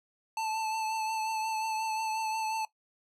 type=tone with vibrato; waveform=square; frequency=880 Hz; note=A5; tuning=in tune; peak=-31 dBFS; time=0.37-2.65 s; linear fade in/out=2 ms; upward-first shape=triangle; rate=5.6 Hz; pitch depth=27 cents each way; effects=noise-tail reverb RT60 0.1 s tail -17 dB re dry + low-pass 10000 Hz 12 dB/octave